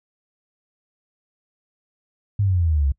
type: exponential sweep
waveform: sine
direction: down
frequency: 104.4 to 66 Hz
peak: -16 dBFS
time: 2.39-2.92 s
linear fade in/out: 5 ms
effects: noise-tail reverb RT60 0.1 s tail -25 dB re dry